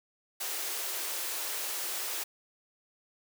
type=high-pass noise; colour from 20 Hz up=white; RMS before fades=-35 dBFS; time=0.4-2.24 s; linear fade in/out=10 ms; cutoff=320 Hz; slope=96 dB/octave; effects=none